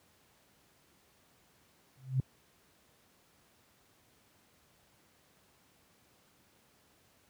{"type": "tone with exponential growth", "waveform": "sine", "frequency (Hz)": 130.81, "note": "C3", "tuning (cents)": 0, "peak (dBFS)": -22, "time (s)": [1.97, 2.2], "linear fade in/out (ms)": 2, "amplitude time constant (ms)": 49, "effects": ["pink hiss -67 dBFS RMS until 7.29 s", "high-pass 80 Hz 12 dB/octave"]}